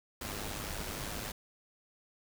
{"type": "noise with amplitude modulation", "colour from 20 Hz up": "pink", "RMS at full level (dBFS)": -37, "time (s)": [0.21, 1.32], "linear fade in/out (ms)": 5, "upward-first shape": "sine", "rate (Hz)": 103, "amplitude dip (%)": 55, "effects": []}